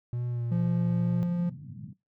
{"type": "tone with vibrato", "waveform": "triangle", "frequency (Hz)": 120.1, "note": "B2", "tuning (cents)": -48, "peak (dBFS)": -27, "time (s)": [0.13, 1.23], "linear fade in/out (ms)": 0, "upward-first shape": "sine", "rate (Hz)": 2.1, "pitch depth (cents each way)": 26}
{"type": "tone with pitch glide", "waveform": "triangle", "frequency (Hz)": [172.6, 174.3], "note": ["F3", "F3"], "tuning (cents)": [-20, -3], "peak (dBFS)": -23, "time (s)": [0.51, 1.5], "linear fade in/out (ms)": 10, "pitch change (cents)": 17, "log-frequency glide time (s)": [0.85, 1.11]}
{"type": "band-pass noise", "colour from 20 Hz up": "pink", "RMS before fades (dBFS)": -42, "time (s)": [1.25, 1.93], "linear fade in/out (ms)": 5, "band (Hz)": [110, 220], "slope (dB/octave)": 48}
{"effects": ["noise-tail reverb RT60 0.2 s tail -19 dB re dry"]}